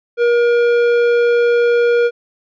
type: tone with tanh clipping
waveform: sine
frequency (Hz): 475.7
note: A#4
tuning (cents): +35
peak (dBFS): -12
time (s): 0.17-2.11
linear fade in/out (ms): 50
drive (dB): 12
effects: none